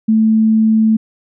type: tone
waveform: sine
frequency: 220 Hz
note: A3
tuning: in tune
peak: -8 dBFS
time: 0.08-0.97 s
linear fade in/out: 10 ms
effects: none